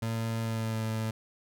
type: tone with pitch glide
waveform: 30% pulse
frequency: 113.4 to 110.75 Hz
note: A#2 to A2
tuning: -47 to +12 cents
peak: -27 dBFS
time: 0.02-1.11 s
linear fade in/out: 5 ms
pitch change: -41 cents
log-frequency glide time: 0.42-0.82 s
effects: none